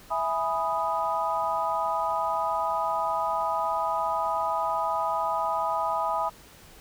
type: chord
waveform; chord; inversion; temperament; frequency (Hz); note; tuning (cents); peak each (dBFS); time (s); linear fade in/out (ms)
sine; E major seventh; none; equal; 659.3 / 830.6 / 987.8 / 1244.5; E5 / G#5 / B5 / D#6; 0 / 0 / 0 / 0; -31 / -30 / -29 / -30; 0.1-6.3; 20
effects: pink hiss -51 dBFS RMS until 6.8 s